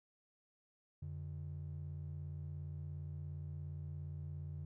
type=ring-modulated tone; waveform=triangle; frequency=117.2 Hz; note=A#2; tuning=10 cents sharp; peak=-36 dBFS; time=1.02-4.65 s; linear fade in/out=5 ms; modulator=28.6 Hz; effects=tanh soft clip ceiling -37 dBFS